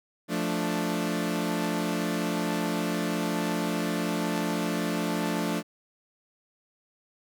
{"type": "chord", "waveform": "sawtooth", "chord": "D minor", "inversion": "first", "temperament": "equal", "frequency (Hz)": [174.61, 220, 293.7], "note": ["F3", "A3", "D4"], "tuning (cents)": [0, 0, 0], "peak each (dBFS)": -27, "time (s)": [0.28, 5.63], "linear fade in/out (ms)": 50, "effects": []}